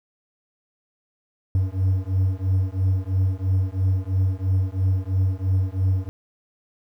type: beating tone pair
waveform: triangle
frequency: 92.9 / 95.9 Hz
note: F#2 / G2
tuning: +7 / -37 cents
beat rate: 3 Hz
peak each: -20 dBFS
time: 1.55-6.09 s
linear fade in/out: 0 ms
effects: 9-bit